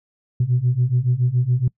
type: beating tone pair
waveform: sine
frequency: 120.5 / 127.6 Hz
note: B2 / C3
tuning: -42 / -43 cents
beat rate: 7.1 Hz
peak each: -19 / -17 dBFS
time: 0.4-1.68 s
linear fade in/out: 5 ms
effects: noise-tail reverb RT60 0.1 s tail -25 dB re dry + tanh soft clip ceiling -10 dBFS